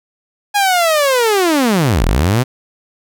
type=linear two-way sweep; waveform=sawtooth; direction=down then up; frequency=830.6 to 35.41 to 133.7 Hz; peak=-7 dBFS; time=0.54-2.44 s; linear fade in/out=20 ms; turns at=2.05 s; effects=none